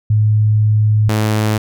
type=tone pair in turn; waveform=sine / sawtooth; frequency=107 / 107.68 Hz; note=A2 / A2; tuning=-48 / -37 cents; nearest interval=unison; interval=11 cents; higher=second; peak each=-9 dBFS; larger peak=neither; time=0.1-1.09 / 1.09-1.58 s; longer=first; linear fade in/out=5 ms; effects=none